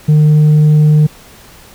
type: tone with tanh clipping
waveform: triangle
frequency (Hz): 151.9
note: D#3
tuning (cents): -41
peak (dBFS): -5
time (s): 0.08-1.07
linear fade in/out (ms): 10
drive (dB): 7
effects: pink hiss -39 dBFS RMS until 1.74 s